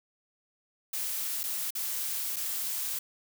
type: noise with dropouts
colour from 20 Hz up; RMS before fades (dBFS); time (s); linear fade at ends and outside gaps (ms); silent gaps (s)
blue; -33; 0.93-2.99; 5; 1.433-1.437 / 1.706-1.751 / 2.361-2.365
effects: none